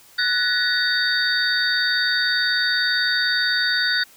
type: tone cluster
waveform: sine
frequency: 1483 / 1732 / 1892 / 3698 / 4569 Hz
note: F#6 / A6 / A#6 / A#7 / D8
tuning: +4 / -28 / +25 / -15 / -48 cents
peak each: -21 / -30 / -27 / -26 / -23 dBFS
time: 0.18-4.04 s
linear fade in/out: 10 ms
effects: white hiss -50 dBFS RMS until 4.16 s